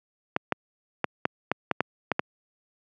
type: clicks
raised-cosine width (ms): 0.5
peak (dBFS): -7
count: 9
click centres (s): 0.364 / 0.523 / 1.043 / 1.254 / 1.516 / 1.713 / 1.806 / 2.117 / 2.194
effects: high-pass 150 Hz 12 dB/octave